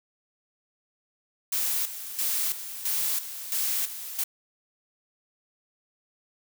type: noise with tremolo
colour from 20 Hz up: blue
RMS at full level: -27 dBFS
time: 1.52-4.24 s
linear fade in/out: 5 ms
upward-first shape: square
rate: 1.5 Hz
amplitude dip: 70%
effects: none